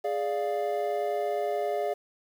triangle chord, D diminished, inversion second, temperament equal, 415.3 / 587.3 / 698.5 Hz, Ab4 / D5 / F5, 0 / 0 / 0 cents, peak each -29 dBFS, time 0.04-1.94 s, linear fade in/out 10 ms, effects 9-bit

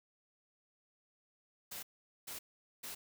white noise bursts, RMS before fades -45 dBFS, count 3, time 1.71-2.95 s, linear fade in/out 10 ms, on 120 ms, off 440 ms, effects none

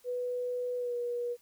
sine tone with pitch glide, 493.9 to 481.8 Hz, B4 to B4, 0 to -43 cents, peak -31 dBFS, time 0.04-1.37 s, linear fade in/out 50 ms, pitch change -43 cents, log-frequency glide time 0.77-0.95 s, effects white hiss -65 dBFS RMS until 1.41 s

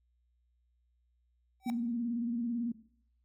square tone with exponential growth, 767 Hz, G5, 38 cents flat, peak -35 dBFS, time 1.6-1.7 s, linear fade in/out 0 ms, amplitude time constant 21 ms
sine tone with vibrato, 235.8 Hz, A#3, 20 cents sharp, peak -31 dBFS, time 1.66-2.72 s, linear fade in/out 5 ms, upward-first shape square, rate 18 Hz, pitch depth 48 cents each way
effects noise-tail reverb RT60 0.6 s tail -17 dB re dry + added 60 Hz sine -70 dBFS peak until 3.24 s

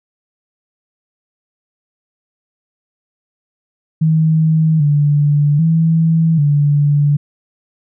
sine tone with pitch steps, 158.7 / 146.3 / 162.8 / 145.4 Hz, D#3 / D3 / E3 / D3, +35 / -6 / -21 / -17 cents, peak -9 dBFS, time 4.01-7.17 s, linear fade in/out 10 ms, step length 790 ms, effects none

